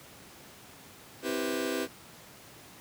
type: chord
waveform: sawtooth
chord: C major seventh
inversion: none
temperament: just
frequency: 261.6 / 327 / 392.4 / 490.5 Hz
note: C4 / E4 / G4 / B4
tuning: 0 / -14 / +2 / -12 cents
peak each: -31 dBFS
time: 1.22-1.88 s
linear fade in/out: 50 ms
effects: pink hiss -51 dBFS RMS until 2.8 s + high-pass 100 Hz 12 dB/octave